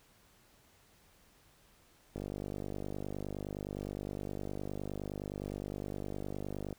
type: click train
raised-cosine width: 2 ms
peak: -26 dBFS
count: 228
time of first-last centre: 2.16-6.727 s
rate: 49.7 Hz
effects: pink hiss -65 dBFS RMS until 6.78 s